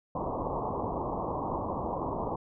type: low-pass noise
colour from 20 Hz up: white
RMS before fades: -33 dBFS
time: 0.15-2.36 s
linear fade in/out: 5 ms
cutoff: 1100 Hz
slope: 96 dB/octave
effects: none